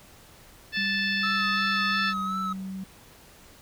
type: harmonic tone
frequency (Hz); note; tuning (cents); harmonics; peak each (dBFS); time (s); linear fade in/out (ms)
878; A5; -4; 2 / 3 / 4 / 5 / 6; -27 / -31 / -33 / -35 / -37; 0.72-2.14; 50
type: tone with pitch glide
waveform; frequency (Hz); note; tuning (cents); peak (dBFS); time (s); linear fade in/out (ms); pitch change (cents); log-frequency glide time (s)
sine; 196 to 190.64; G3 to G3; 0 to -48; -32; 0.77-2.84; 5; -48; 2-2.36
type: tone with vibrato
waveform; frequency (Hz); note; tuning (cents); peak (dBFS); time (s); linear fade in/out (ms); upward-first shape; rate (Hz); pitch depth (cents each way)
triangle; 1293; E6; -34; -26; 1.23-2.53; 5; sine; 2.8; 40
effects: pink hiss -52 dBFS RMS until 3.61 s